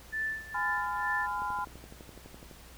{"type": "tone with tremolo", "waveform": "sine", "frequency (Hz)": 1760, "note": "A6", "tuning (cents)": 0, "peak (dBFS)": -29, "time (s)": [0.12, 1.27], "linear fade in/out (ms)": 20, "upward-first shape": "sine", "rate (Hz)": 2.2, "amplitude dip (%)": 85}
{"type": "chord", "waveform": "sine", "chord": "F diminished", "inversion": "first", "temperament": "equal with one note detuned", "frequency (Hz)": [830.6, 1012, 1396.9], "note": ["Ab5", "Cb6", "F6"], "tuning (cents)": [0, 42, 0], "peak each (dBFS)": [-36, -33, -38], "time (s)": [0.54, 1.65], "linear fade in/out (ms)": 10}
{"type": "click train", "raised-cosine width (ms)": 2, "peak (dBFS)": -34, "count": 14, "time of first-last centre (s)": [1.42, 2.512], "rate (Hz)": 11.9}
{"effects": ["added 60 Hz sine -53 dBFS peak until 2.77 s", "pink hiss -53 dBFS RMS until 2.77 s"]}